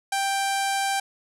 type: tone with low-pass filter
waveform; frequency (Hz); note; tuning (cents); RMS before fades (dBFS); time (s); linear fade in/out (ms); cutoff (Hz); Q
sawtooth; 786; G5; +4; -25; 0.12-1; 5; 10000; 1.6
effects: none